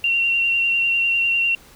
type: tone with vibrato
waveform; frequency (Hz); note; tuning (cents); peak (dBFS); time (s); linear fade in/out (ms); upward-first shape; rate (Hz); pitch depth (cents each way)
sine; 2750; F7; -27; -16; 0.04-1.55; 2; triangle; 10; 26
effects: pink hiss -48 dBFS RMS until 1.75 s